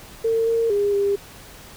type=tone with pitch steps; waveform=sine; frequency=453.4 / 458.4 / 406.8 / 401 Hz; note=A#4 / A#4 / G#4 / G4; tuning=-48 / -29 / -36 / +39 cents; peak=-17 dBFS; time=0.24-1.16 s; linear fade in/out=10 ms; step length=230 ms; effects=pink hiss -43 dBFS RMS until 1.76 s